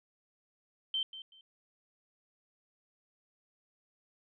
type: tone with echo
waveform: sine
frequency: 3112 Hz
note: G7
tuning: 13 cents flat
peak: -30 dBFS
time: 0.94-1.03 s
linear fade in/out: 2 ms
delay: 190 ms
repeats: 2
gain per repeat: -13 dB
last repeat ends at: 1.41 s
effects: none